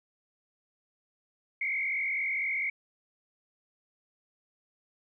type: tone with frequency modulation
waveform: sine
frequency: 2181 Hz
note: C#7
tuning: 29 cents flat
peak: -28 dBFS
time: 1.61-2.7 s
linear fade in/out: 5 ms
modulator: 44.3 Hz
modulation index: 2.3
effects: none